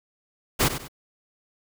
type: noise with echo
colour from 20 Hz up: pink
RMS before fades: -20 dBFS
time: 0.59-0.69 s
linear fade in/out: 20 ms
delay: 97 ms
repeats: 2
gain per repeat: -10 dB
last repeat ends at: 0.884 s
effects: none